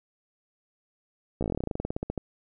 slowing click train, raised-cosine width 2 ms, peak -16 dBFS, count 21, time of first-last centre 1.41-2.177 s, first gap 15 ms, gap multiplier 1.09, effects none

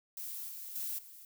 violet noise with level steps, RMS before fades -42 / -45 / -38 / -53 dBFS, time 0.17-1.25 s, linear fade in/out 2 ms, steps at 0.48 / 0.75 / 0.98 s, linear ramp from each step 10 ms, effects none

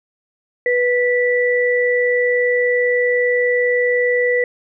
sine tone pair together, 491.2 / 1965 Hz, B4 / B6, -9 / -9 cents, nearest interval 2 octaves, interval 2400 cents, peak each -15 / -18 dBFS, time 0.66-4.44 s, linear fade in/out 2 ms, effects none

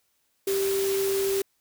sine tone in noise, 390.8 Hz, G4, 5 cents flat, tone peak -23 dBFS, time 0.47-1.42 s, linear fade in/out 5 ms, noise white, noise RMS -33 dBFS, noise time 0.47-1.42 s, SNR +7 dB, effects white hiss -71 dBFS RMS until 1.6 s

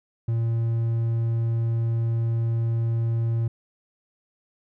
triangle tone, 115 Hz, A#2, 23 cents flat, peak -19 dBFS, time 0.28-3.48 s, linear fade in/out 5 ms, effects none

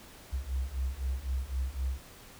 sine beating tone pair, 63.3 / 67.2 Hz, B1 / C2, +43 / +47 cents, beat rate 3.9 Hz, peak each -34 / -33 dBFS, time 0.32-2 s, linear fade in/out 20 ms, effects pink hiss -52 dBFS RMS until 2.39 s

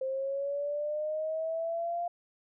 sine linear sweep, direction up, 523.3 to 698.5 Hz, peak -30 dBFS, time 0.01-2.08 s, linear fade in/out 5 ms, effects none

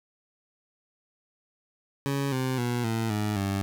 20% pulse tone with pitch steps, 139.2 / 129.88 / 121.18 / 113.07 / 105.49 / 98.43 Hz, C#3 / C3 / B2 / A2 / G#2 / G2, +8 / -12 / -32 / +48 / +28 / +8 cents, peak -21 dBFS, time 2.06-3.62 s, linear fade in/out 0 ms, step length 260 ms, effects none

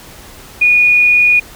sine tone with frequency modulation, 2454 Hz, D#7, 25 cents flat, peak -6 dBFS, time 0.61-1.4 s, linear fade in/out 10 ms, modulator 41.8 Hz, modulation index 0.27, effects pink hiss -36 dBFS RMS until 1.55 s

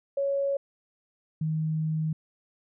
sine tone pair in turn, 556 / 157.2 Hz, C#5 / D#3, +5 / +18 cents, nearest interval octave + minor seventh, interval 2187 cents, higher first, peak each -24 / -25 dBFS, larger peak first, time 0.17-0.57 / 1.41-2.13 s, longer second, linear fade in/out 5 ms, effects none

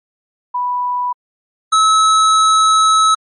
sine / square tone pair in turn, 986 / 1293.9 Hz, B5 / E6, -3 / -33 cents, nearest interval perfect fourth, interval 470 cents, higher second, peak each -15 / -9 dBFS, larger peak second, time 0.54-1.13 / 1.72-3.15 s, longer second, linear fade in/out 10 ms, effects MP3 48 kbps

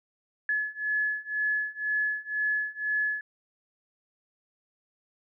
sine beating tone pair, 1707 / 1709 Hz, G#6 / G#6, +47 / +49 cents, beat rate 2 Hz, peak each -30 / -29 dBFS, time 0.49-3.21 s, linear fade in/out 2 ms, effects none

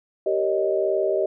sine chord, Eb dominant seventh, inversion first, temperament just, 388.9 / 466.7 / 560 / 622.3 Hz, G4 / Bb4 / Db5 / Eb5, -14 / +2 / +18 / 0 cents, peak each -23 / -29 / -28 / -23 dBFS, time 0.26-1.26 s, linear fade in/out 5 ms, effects none

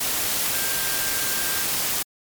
sine tone in noise, 1585 Hz, G6, 19 cents sharp, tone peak -33 dBFS, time 0.53-1.64 s, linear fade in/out 10 ms, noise white, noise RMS -24 dBFS, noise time 0-2.03 s, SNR -12 dB, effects MP3 96 kbps

